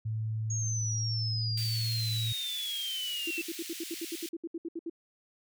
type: tone with pitch glide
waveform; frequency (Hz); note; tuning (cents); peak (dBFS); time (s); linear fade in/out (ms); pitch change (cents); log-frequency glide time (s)
sine; 110 to 112.77; A2 to A2; 0 to +43; -30; 0.05-2.33; 10; +43; 0.45-1.92
type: exponential sweep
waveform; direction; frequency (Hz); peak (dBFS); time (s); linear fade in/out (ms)
sine; down; 6630 to 2655; -33; 0.5-3.42; 5
type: high-pass noise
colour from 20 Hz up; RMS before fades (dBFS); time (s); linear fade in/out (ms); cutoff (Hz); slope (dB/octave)
pink; -42; 1.57-4.29; 5; 2400; 24
type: tone bursts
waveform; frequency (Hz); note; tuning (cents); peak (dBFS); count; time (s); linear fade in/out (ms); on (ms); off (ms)
sine; 333.6; E4; +21; -33; 16; 3.27-4.898; 5; 38; 68
effects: none